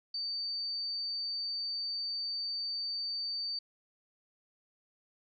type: tone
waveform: sine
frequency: 4594 Hz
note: D8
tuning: 39 cents flat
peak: -33 dBFS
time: 0.14-3.59 s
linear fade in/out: 5 ms
effects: MP3 64 kbps